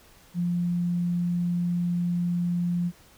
sine tone, 174.61 Hz, F3, in tune, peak -23 dBFS, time 0.34-2.92 s, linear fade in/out 50 ms, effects pink hiss -55 dBFS RMS until 3.17 s

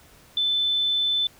sine tone, 3520 Hz, A7, in tune, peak -20 dBFS, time 0.37-1.27 s, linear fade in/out 2 ms, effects pink hiss -53 dBFS RMS until 1.39 s

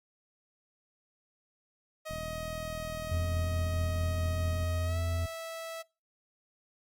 sawtooth tone with pitch glide, 629 to 655.3 Hz, D#5 to E5, +19 to -10 cents, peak -34 dBFS, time 2.05-5.83 s, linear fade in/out 20 ms, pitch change +71 cents, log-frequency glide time 4.85-4.98 s
click train, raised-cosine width 5 ms, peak -30 dBFS, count 103, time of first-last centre 2.11-4.629 s, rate 40.5 Hz
triangle tone, 85.6 Hz, F2, 34 cents flat, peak -27 dBFS, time 3.11-5.26 s, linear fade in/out 5 ms
effects noise-tail reverb RT60 0.3 s tail -23 dB re dry + Opus 48 kbps

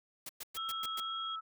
white noise bursts, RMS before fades -43 dBFS, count 6, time 0.26-1.002 s, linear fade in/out 5 ms, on 32 ms, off 110 ms
sine tone with vibrato, 1318.5 Hz, E6, in tune, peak -38 dBFS, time 0.56-1.41 s, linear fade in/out 20 ms, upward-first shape sine, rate 2.1 Hz, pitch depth 9 cents each way
sine tone with pitch glide, 3266 to 3287 Hz, G#7 to G#7, -30 to -19 cents, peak -39 dBFS, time 0.56-1.36 s, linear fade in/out 10 ms, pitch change +11 cents, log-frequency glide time 0.68-0.83 s
effects none

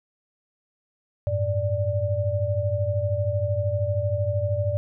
sine tone cluster, 94.8 / 107.7 / 586 Hz, F#2 / A2 / D5, +43 / -37 / -4 cents, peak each -26 dBFS, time 1.27-4.77 s, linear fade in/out 0 ms, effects none

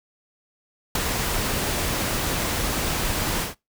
pink noise with ADSR envelope, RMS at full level -19 dBFS, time 0.95-3.55 s, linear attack 5 ms, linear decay 10 ms, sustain -6 dB, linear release 140 ms, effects noise-tail reverb RT60 0.2 s tail -23 dB re dry

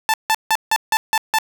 sawtooth tone bursts, 881 Hz, A5, 2 cents sharp, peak -10 dBFS, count 7, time 0.09-1.386 s, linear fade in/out 0 ms, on 48 ms, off 160 ms, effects none

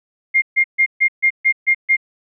sine tone bursts, 2120 Hz, C7, 22 cents sharp, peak -10 dBFS, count 8, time 0.34-1.968 s, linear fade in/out 20 ms, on 81 ms, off 140 ms, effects none

